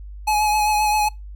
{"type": "tone with vibrato", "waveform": "square", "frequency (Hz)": 846, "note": "G#5", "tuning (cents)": 32, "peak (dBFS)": -17, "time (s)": [0.27, 1.09], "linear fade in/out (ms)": 10, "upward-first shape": "triangle", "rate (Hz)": 7.6, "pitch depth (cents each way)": 27, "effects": ["noise-tail reverb RT60 0.2 s tail -24 dB re dry", "added 50 Hz sine -33 dBFS peak until 1.35 s"]}